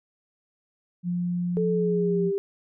sine tone, 176.3 Hz, F3, 17 cents sharp, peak -24 dBFS, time 1.03-2.32 s, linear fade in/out 50 ms
sine tone with pitch glide, 434.4 to 396.1 Hz, A4 to G4, -22 to +18 cents, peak -23 dBFS, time 1.57-2.38 s, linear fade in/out 0 ms, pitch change -160 cents, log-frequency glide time 1.71-2.27 s
effects none

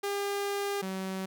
sawtooth tone pair in turn, 402.2 / 189.81 Hz, G4 / F#3, +44 / +44 cents, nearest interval octave + minor second, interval 1300 cents, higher first, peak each -26 / -29 dBFS, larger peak first, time 0.03-0.82 / 0.82-1.26 s, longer first, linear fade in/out 10 ms, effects none

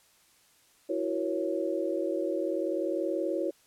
sine chord, F# dominant seventh, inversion third, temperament equal with one note detuned, 329.6 / 370 / 475.7 / 554.4 Hz, E4 / F#4 / A#4 / C#5, 0 / 0 / +35 / 0 cents, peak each -32 / -33 / -37 / -32 dBFS, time 0.89-3.51 s, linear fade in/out 10 ms, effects white hiss -63 dBFS RMS until 3.66 s + low-pass 12000 Hz 12 dB/octave

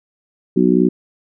harmonic tone, 61.74 Hz, B1, in tune, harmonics 3 / 4 / 5 / 6, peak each -16 / -16 / -16 / -16 dBFS, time 0.56-0.89 s, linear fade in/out 10 ms, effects none

